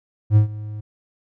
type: tone with ADSR envelope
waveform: triangle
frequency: 106.1 Hz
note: G#2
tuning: 38 cents sharp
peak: -6 dBFS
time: 0.3-0.81 s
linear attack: 63 ms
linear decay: 110 ms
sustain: -20 dB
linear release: 12 ms
effects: none